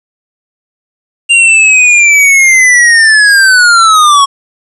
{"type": "linear sweep", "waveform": "square", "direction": "down", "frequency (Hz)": [2794, 1095], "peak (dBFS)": -3, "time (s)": [1.29, 4.26], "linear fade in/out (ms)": 20, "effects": ["resampled to 24000 Hz", "7-bit"]}